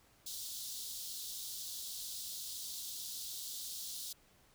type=high-pass noise; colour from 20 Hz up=pink; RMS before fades=-44 dBFS; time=0.26-4.13 s; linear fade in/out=5 ms; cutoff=3500 Hz; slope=48 dB/octave; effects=pink hiss -67 dBFS RMS until 4.54 s